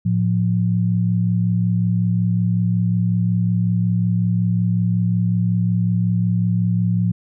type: tone pair together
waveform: sine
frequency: 111.4 / 176.84 Hz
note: A2 / F3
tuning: +22 / +22 cents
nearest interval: minor sixth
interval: 800 cents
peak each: -18 dBFS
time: 0.05-7.12 s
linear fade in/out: 10 ms
effects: none